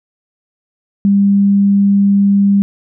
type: tone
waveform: sine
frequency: 199.6 Hz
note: G3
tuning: 32 cents sharp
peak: -7 dBFS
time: 1.05-2.62 s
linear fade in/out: 0 ms
effects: none